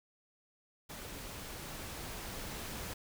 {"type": "noise with level ramp", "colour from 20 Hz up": "pink", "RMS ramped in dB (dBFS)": [-46, -42], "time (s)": [0.89, 2.94], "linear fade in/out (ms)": 10, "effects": []}